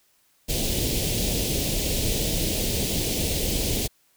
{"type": "band-stop noise", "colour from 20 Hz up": "pink", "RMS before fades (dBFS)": -25, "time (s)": [0.48, 3.88], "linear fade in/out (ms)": 20, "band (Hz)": [590, 2700], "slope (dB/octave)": 24, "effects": ["white hiss -64 dBFS RMS until 4.16 s"]}